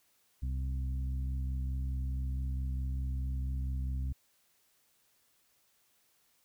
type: harmonic tone with a mistuned harmonic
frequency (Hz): 65.5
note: C2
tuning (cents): +2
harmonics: 1 / 2 / 3 / 4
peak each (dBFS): -32 / -41 / -52 / -51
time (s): 0.42-4.13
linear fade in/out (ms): 10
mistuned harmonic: 1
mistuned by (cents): +23
effects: white hiss -71 dBFS RMS until 6.44 s